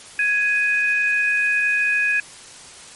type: tone pair together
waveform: sine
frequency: 1666.5 / 2497 Hz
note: G#6 / D#7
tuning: +5 / +6 cents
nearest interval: perfect fifth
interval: 701 cents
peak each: -19 dBFS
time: 0.19-2.2 s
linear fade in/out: 2 ms
effects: white hiss -41 dBFS RMS until 2.95 s + MP3 48 kbps